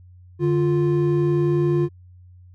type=tone pair together; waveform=triangle; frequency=146.82 / 349.2 Hz; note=D3 / F4; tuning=0 / 0 cents; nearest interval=octave + minor third; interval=1500 cents; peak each=-18 / -17 dBFS; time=0.39-1.89 s; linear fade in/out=50 ms; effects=added 90 Hz sine -44 dBFS peak until 2.54 s